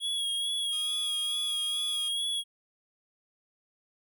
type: tone with vibrato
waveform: square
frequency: 3322 Hz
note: G#7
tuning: in tune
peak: -29 dBFS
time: 0-2.44 s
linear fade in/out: 50 ms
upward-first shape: sine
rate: 2.3 Hz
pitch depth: 33 cents each way
type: tone with pitch glide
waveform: 5% pulse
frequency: 1239 to 1231.2 Hz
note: D#6 to D#6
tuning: -8 to -19 cents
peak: -34 dBFS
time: 0.72-2.09 s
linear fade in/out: 10 ms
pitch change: -11 cents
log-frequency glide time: 0.99-1.09 s
effects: none